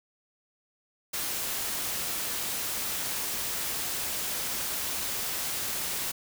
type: noise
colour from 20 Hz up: white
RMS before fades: -32 dBFS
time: 1.13-6.12 s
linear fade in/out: 10 ms
effects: none